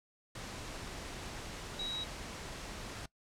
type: tone in noise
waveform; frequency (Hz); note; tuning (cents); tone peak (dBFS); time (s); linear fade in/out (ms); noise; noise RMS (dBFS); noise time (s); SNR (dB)
sine; 3842; B7; -48; -36; 1.79-2.04; 5; pink; -44; 0.35-3.06; +5
effects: noise-tail reverb RT60 0.1 s tail -21 dB re dry + low-pass 8000 Hz 12 dB/octave